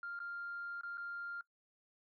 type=tone with dropouts; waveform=sine; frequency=1396.9 Hz; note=F6; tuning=in tune; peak=-40 dBFS; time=0.03-1.41 s; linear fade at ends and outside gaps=2 ms; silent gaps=0.191-0.201 / 0.811-0.833 / 0.973-0.979 s; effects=noise-tail reverb RT60 0.1 s tail -21 dB re dry + tanh soft clip ceiling -36 dBFS